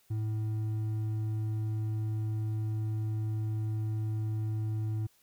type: tone with hard clipping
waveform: triangle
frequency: 108.7 Hz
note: A2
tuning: 21 cents flat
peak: -31 dBFS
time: 0.1-5.07 s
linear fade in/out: 10 ms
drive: 8 dB
effects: white hiss -67 dBFS RMS until 5.22 s

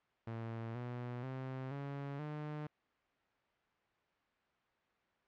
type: tone with pitch steps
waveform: sawtooth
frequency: 114.1 / 122.29 / 131.07 / 140.47 / 150.56 Hz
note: A#2 / B2 / C3 / C#3 / D3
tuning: -37 / -17 / +3 / +23 / +43 cents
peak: -37 dBFS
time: 0.27-2.67 s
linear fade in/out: 5 ms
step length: 480 ms
effects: white hiss -75 dBFS RMS until 5.27 s + low-pass 2000 Hz 12 dB/octave

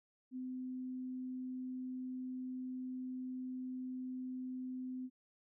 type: tone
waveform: sine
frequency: 255.6 Hz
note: C4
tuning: 40 cents flat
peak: -40 dBFS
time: 0.31-5.1 s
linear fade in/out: 50 ms
effects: none

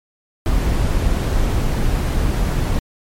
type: noise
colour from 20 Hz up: brown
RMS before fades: -17 dBFS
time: 0.46-2.79 s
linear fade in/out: 0 ms
effects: MP3 64 kbps

